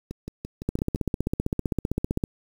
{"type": "two click trains", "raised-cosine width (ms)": 3, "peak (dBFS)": [-11, -21], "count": [25, 6], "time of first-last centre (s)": [[0.69, 2.238], [0.11, 0.959]], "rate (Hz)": [15.5, 5.89], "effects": ["7-bit"]}